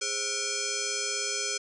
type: tone with frequency modulation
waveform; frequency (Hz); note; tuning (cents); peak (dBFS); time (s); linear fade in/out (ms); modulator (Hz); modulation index
sine; 411.7; G#4; -15; -28; 0.01-1.58; 10; 939; 7.6
effects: none